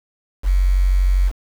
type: tone with quantisation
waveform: sine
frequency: 46.25 Hz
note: F#1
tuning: in tune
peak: -12 dBFS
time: 0.43-1.32 s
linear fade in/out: 50 ms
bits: 6
effects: none